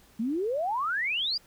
sine exponential sweep, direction up, 211.8 to 4978 Hz, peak -26 dBFS, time 0.19-1.38 s, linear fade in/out 10 ms, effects pink hiss -59 dBFS RMS until 1.46 s

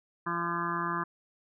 harmonic tone with a mistuned harmonic, 171.3 Hz, F3, 33 cents flat, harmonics 1 / 2 / 4 / 5 / 6 / 7 / 8 / 9 / 10, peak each -38 / -38 / -46 / -46 / -34 / -34 / -42 / -40 / -40 dBFS, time 0.26-1.04 s, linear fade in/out 10 ms, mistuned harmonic 10, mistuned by -24 cents, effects none

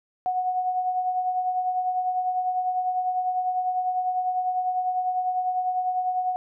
sine tone with tremolo, 735 Hz, F#5, 12 cents flat, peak -20 dBFS, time 0.26-6.36 s, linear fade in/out 0 ms, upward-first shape triangle, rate 10 Hz, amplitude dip 55%, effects none

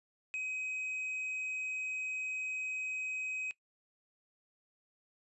triangle tone, 2527 Hz, D#7, 26 cents sharp, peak -33 dBFS, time 0.34-3.51 s, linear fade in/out 0 ms, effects noise-tail reverb RT60 0.1 s tail -20 dB re dry + resampled to 24000 Hz

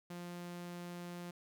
sawtooth tone, 175.1 Hz, F3, 5 cents sharp, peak -40 dBFS, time 0.1-1.31 s, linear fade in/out 5 ms, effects none

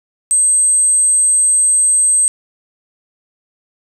sine tone, 8280 Hz, C9, 19 cents flat, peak -8 dBFS, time 0.31-2.28 s, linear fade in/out 0 ms, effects tanh soft clip ceiling -4 dBFS + 7-bit

